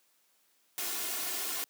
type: noise with comb filter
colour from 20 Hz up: white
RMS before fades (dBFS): -35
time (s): 0.78-1.64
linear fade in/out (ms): 0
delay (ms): 2.8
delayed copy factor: +0.65
effects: white hiss -70 dBFS RMS until 1.69 s + high-pass 200 Hz 12 dB/octave